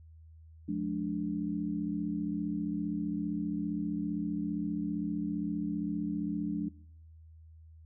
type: chord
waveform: sine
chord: D diminished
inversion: first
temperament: just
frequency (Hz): 176.2 / 211.4 / 293.7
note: F3 / Ab3 / D4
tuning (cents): +16 / +31 / 0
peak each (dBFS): -36 / -35 / -34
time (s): 0.68-6.69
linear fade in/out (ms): 10
effects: noise-tail reverb RT60 0.7 s tail -22 dB re dry + added 80 Hz sine -51 dBFS peak until 7.85 s